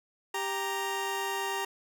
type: tone pair together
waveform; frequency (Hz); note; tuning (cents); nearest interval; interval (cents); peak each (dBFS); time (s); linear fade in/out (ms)
20% pulse; 393 / 933.4; G4 / A#5; +4 / +2; octave + minor third; 1498; -29 / -28; 0.34-1.65; 5
effects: none